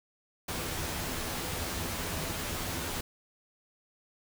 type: noise with comb filter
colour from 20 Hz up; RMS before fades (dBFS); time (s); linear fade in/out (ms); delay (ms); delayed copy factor
pink; -35; 0.48-3.01; 5; 12; +0.5
effects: none